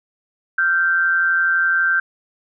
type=tone pair together; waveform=sine; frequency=1387.1 / 1559 Hz; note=F6 / G6; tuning=-12 / -10 cents; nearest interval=major second; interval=202 cents; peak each=-21 / -15 dBFS; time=0.58-2 s; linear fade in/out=5 ms; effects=none